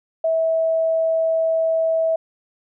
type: tone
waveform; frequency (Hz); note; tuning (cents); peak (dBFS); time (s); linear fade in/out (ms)
sine; 650; E5; -24; -16; 0.24-2.16; 5
effects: none